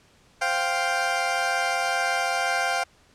20% pulse chord, C suspended fourth, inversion none, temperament equal, 523.3 / 698.5 / 784 Hz, C5 / F5 / G5, 0 / 0 / 0 cents, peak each -27 / -21 / -21 dBFS, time 0.41-2.84 s, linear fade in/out 10 ms, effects pink hiss -58 dBFS RMS until 3.14 s + low-pass 8000 Hz 12 dB/octave

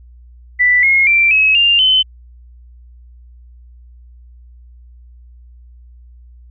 sine tone with pitch steps, 1978 / 2157 / 2352 / 2565 / 2797 / 3050 Hz, B6 / C#7 / D7 / E7 / F7 / G7, +2 / -48 / +2 / -48 / +2 / -48 cents, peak -8 dBFS, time 0.59-2.03 s, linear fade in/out 20 ms, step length 240 ms, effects added 60 Hz sine -38 dBFS peak until 6.5 s

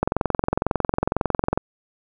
click train, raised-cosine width 1 ms, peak -5 dBFS, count 35, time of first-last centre 0.03-1.575 s, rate 22 Hz, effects none

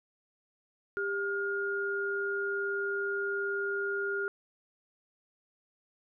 sine tone pair together, 398.1 / 1420.6 Hz, G4 / F6, +27 / +29 cents, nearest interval octave + minor seventh, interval 2202 cents, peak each -33 / -32 dBFS, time 0.97-4.28 s, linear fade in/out 0 ms, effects none

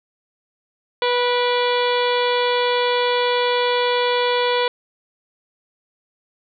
harmonic tone with a mistuned harmonic, 490 Hz, B4, 14 cents flat, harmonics 1 / 2 / 3 / 4 / 5 / 6 / 7 / 8 / 9, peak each -19 / -22 / -29 / -30 / -29 / -31 / -27 / -33 / -34 dBFS, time 1.02-4.68 s, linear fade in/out 2 ms, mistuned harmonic 5, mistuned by -49 cents, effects none

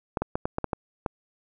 clicks, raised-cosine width 1 ms, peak -12 dBFS, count 8, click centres 0.172 / 0.22 / 0.355 / 0.455 / 0.584 / 0.643 / 0.732 / 1.062 s, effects none

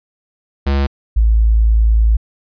square / sine tone pair in turn, 69.3 / 55 Hz, C#2 / A1, 0 / 0 cents, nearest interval major third, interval 400 cents, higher first, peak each -13 / -8 dBFS, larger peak second, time 0.66-0.87 / 1.16-2.17 s, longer second, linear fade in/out 10 ms, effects resampled to 11025 Hz

